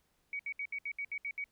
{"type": "tone bursts", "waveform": "sine", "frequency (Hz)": 2255, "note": "C#7", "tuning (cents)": 29, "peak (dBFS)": -35, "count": 9, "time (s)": [0.33, 1.441], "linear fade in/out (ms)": 2, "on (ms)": 63, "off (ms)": 68, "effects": ["pink hiss -75 dBFS RMS until 1.51 s"]}